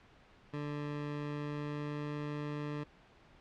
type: tone with pitch glide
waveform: 20% pulse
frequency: 146.83 to 147.77 Hz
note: D3 to D3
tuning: 0 to +11 cents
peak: -32 dBFS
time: 0.53-2.84 s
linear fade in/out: 10 ms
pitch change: +11 cents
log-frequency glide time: 1.14-2.13 s
effects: pink hiss -61 dBFS RMS until 3.4 s + low-pass 3000 Hz 12 dB/octave